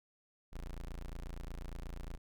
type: tone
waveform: 30% pulse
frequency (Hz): 28.41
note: A#0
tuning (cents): -44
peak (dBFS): -39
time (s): 0.52-2.18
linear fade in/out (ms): 20
effects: none